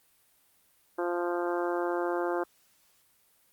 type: harmonic tone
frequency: 174.61 Hz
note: F3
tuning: in tune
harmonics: 2 / 3 / 4 / 5 / 6 / 7 / 8 / 9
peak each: -30 / -34 / -36 / -38 / -40 / -41 / -42 / -43 dBFS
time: 0.98-2.44 s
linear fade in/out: 10 ms
effects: white hiss -66 dBFS RMS until 3.52 s + Opus 32 kbps